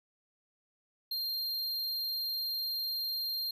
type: tone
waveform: square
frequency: 4192 Hz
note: C8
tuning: 2 cents sharp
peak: -33 dBFS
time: 1.11-3.51 s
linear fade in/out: 5 ms
effects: none